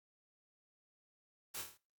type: noise with echo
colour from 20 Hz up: white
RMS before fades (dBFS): -44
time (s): 1.54-1.62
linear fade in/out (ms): 10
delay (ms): 26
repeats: 6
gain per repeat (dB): -4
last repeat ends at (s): 1.776
effects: noise-tail reverb RT60 0.3 s tail -20 dB re dry + Opus 48 kbps